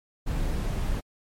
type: noise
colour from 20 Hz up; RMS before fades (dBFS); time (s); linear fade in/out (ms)
brown; -27; 0.26-1.01; 20
effects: MP3 64 kbps